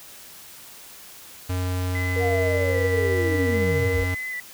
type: tone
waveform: square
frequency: 91.2 Hz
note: F#2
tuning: 24 cents flat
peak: -24 dBFS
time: 1.49-4.15 s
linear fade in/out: 10 ms
type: tone with vibrato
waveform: sine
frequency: 1998 Hz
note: B6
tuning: 20 cents sharp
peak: -28 dBFS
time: 1.95-4.4 s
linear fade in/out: 2 ms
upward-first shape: square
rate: 0.63 Hz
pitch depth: 22 cents each way
type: tone with tremolo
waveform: sine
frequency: 470 Hz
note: A#4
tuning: 14 cents sharp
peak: -22 dBFS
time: 2.16-4.04 s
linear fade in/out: 5 ms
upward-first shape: triangle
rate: 1.5 Hz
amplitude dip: 25%
type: linear sweep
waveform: sine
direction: down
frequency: 736 to 35.86 Hz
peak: -26 dBFS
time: 2.19-4.06 s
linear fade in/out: 50 ms
effects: white hiss -44 dBFS RMS until 4.53 s